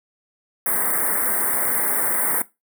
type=band-stop noise; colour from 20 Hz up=white; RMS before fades=-21 dBFS; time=0.66-2.42 s; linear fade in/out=2 ms; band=2100 to 8400 Hz; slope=96 dB/octave; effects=noise-tail reverb RT60 0.2 s tail -17 dB re dry + high-pass 200 Hz 12 dB/octave